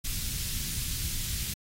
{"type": "band-stop noise", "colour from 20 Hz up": "pink", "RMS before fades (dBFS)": -33, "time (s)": [0.04, 1.54], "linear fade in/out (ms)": 10, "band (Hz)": [120, 3600], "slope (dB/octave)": 12, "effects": ["AAC 48 kbps"]}